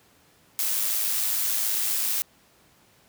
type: noise with amplitude modulation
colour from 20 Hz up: blue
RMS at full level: -24 dBFS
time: 0.59-2.22 s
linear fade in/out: 0 ms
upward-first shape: sine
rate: 107 Hz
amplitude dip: 35%
effects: pink hiss -59 dBFS RMS until 3.08 s + high-pass 80 Hz 12 dB/octave